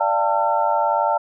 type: tone cluster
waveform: sine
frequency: 588 / 686 / 798 / 899 / 1355 Hz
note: D5 / F5 / G5 / A5 / E6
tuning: +2 / -31 / +31 / +37 / +47 cents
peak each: -23 / -24 / -25 / -19 / -28 dBFS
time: 0-1.18 s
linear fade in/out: 10 ms
effects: none